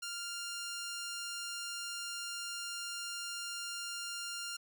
10% pulse tone, 1396.9 Hz, F6, in tune, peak -31 dBFS, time 0.02-4.57 s, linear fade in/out 10 ms, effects none

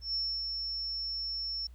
sine tone with ADSR envelope, 5400 Hz, E8, 41 cents sharp, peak -29 dBFS, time 0.01-1.67 s, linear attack 130 ms, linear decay 280 ms, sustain -4 dB, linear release 4 ms, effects added 60 Hz sine -48 dBFS peak until 1.74 s + pink hiss -69 dBFS RMS until 1.74 s

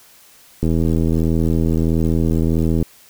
click train, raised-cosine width 3 ms, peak -6 dBFS, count 180, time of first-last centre 0.63-2.826 s, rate 81.5 Hz, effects white hiss -48 dBFS RMS until 3.09 s

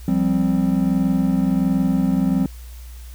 triangle chord, F suspended second, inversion none, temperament equal, 174.61 / 196 / 261.6 Hz, F3 / G3 / C4, 0 / 0 / 0 cents, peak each -19 / -18 / -18 dBFS, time 0.08-2.46 s, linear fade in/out 2 ms, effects added 60 Hz sine -34 dBFS peak until 3.14 s + white hiss -48 dBFS RMS until 3.14 s

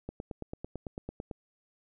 click train, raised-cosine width 2 ms, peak -24 dBFS, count 12, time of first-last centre 0.09-1.312 s, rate 9 Hz, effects none

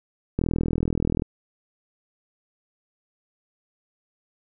click train, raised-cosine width 3 ms, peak -10 dBFS, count 35, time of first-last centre 0.39-1.221 s, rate 40.9 Hz, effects none

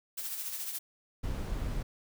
blue noise with tremolo, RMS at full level -36 dBFS, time 0.17-0.79 s, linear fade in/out 10 ms, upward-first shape sine, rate 14 Hz, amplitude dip 45%
brown noise, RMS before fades -34 dBFS, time 1.23-1.83 s, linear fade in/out 10 ms
effects none

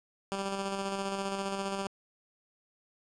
10% pulse tone with tremolo, 196 Hz, G3, in tune, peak -23 dBFS, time 0.32-1.87 s, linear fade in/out 0 ms, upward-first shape square, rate 15 Hz, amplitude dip 30%, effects resampled to 22050 Hz + 9-bit

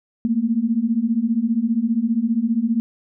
sine beating tone pair, 220 / 235 Hz, A3 / A#3, 0 / +14 cents, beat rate 15 Hz, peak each -21 / -19 dBFS, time 0.25-2.8 s, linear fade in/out 0 ms, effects none

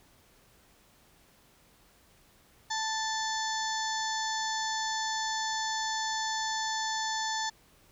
harmonic tone, 880 Hz, A5, in tune, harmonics 1 / 2 / 4 / 5 / 6 / 7 / 8, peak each -33 / -36 / -39 / -40 / -41 / -41 / -42 dBFS, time 2.7-7.5 s, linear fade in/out 10 ms, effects pink hiss -62 dBFS RMS until 7.91 s

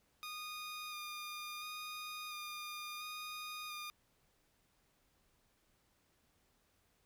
15% pulse tone with vibrato, 1222 Hz, D#6, 32 cents flat, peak -37 dBFS, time 0.23-3.9 s, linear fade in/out 0 ms, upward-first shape square, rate 0.72 Hz, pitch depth 13 cents each way, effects pink hiss -75 dBFS RMS until 7.05 s

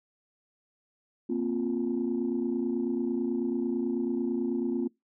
sine chord, Bb suspended second, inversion none, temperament just, 233.1 / 262.2 / 349.6 Hz, Bb3 / C4 / F4, 0 / +4 / +2 cents, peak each -30 dBFS, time 1.29-4.88 s, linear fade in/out 10 ms, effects noise-tail reverb RT60 0.2 s tail -25 dB re dry + tanh soft clip ceiling -20 dBFS

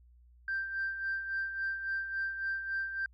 sine tone with tremolo, 1572 Hz, G6, 4 cents sharp, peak -29 dBFS, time 0.48-3.06 s, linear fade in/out 2 ms, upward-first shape sine, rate 3.6 Hz, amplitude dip 60%, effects tanh soft clip ceiling -27 dBFS + added 60 Hz sine -57 dBFS peak until 3.13 s

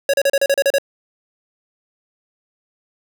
square tone bursts, 554.4 Hz, C#5, in tune, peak -13 dBFS, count 9, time 0.09-0.784 s, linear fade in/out 2 ms, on 46 ms, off 35 ms, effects none

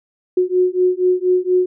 sine beating tone pair, 362.8 / 367 Hz, F#4 / F#4, -34 / -14 cents, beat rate 4.2 Hz, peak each -16 / -16 dBFS, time 0.37-1.66 s, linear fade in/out 5 ms, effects none

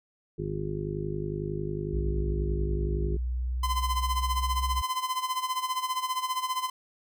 harmonic tone, 51 Hz, G#1, 31 cents flat, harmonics 1 / 2 / 3 / 4 / 5 / 6 / 7 / 8, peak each -39 / -40 / -34 / -44 / -43 / -47 / -35 / -37 dBFS, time 0.38-3.17 s, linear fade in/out 10 ms
sine tone with pitch glide, 60.3 to 64.26 Hz, B1 to C2, -41 to -31 cents, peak -27 dBFS, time 1.92-4.82 s, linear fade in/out 10 ms, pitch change +110 cents, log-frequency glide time 2.72-4.62 s
45% pulse tone with tremolo, 1024 Hz, C6, 38 cents flat, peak -25 dBFS, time 3.63-6.7 s, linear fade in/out 5 ms, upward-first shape sine, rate 15 Hz, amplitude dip 75%
effects none

